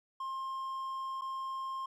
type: tone with dropouts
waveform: triangle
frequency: 1062 Hz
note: C6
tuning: 25 cents sharp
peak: -34 dBFS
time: 0.2-1.86 s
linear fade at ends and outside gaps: 5 ms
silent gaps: 1.212-1.218 s
effects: none